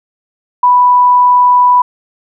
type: tone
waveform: sine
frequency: 987.8 Hz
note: B5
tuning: in tune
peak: -4 dBFS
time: 0.63-1.82 s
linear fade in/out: 5 ms
effects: none